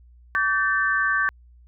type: tone cluster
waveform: sine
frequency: 1150 / 1549 / 1770 Hz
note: D6 / G6 / A6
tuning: -37 / -21 / +10 cents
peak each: -25 / -22 / -24 dBFS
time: 0.35-1.29 s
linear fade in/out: 0 ms
effects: added 60 Hz sine -48 dBFS peak until 1.67 s